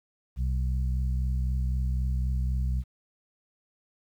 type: harmonic tone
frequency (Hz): 63.9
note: C2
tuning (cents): -40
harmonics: 1 / 2 / 3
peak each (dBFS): -25 / -33 / -41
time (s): 0.36-2.84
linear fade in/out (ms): 50
effects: 10-bit